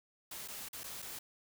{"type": "noise with dropouts", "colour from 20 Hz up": "white", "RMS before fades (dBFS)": -45, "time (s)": [0.31, 1.19], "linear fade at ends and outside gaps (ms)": 5, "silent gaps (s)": [[0.478, 0.483], [0.687, 0.73], [0.835, 0.84], [1.02, 1.024]], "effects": []}